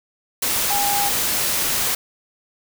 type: tone in noise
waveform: sine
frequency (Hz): 811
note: G#5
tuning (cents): -41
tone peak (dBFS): -21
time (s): 0.7-1.09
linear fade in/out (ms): 5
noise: white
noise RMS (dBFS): -21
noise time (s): 0.42-1.95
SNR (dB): -3
effects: none